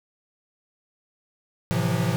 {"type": "chord", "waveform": "square", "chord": "F major seventh", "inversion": "first", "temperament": "equal with one note detuned", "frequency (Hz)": [110, 130.81, 164.81, 178.08], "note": ["A2", "C3", "E3", "F3"], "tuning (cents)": [0, 0, 0, 34], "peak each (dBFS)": -28, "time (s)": [1.71, 2.16], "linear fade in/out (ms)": 0, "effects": []}